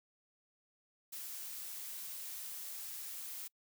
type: noise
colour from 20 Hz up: blue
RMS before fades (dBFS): -45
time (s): 1.12-3.48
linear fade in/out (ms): 10
effects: noise-tail reverb RT60 0.1 s tail -26 dB re dry